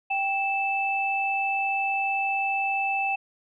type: tone pair together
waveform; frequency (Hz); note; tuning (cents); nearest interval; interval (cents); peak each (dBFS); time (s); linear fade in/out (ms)
sine; 785.6 / 2637; G5 / E7; +4 / 0; octave + major sixth; 2096; -26; 0.1-3.16; 10
effects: none